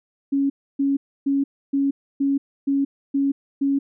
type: tone bursts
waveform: sine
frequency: 277.2 Hz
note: C#4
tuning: in tune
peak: -17 dBFS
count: 8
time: 0.32-3.79 s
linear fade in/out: 10 ms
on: 180 ms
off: 290 ms
effects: none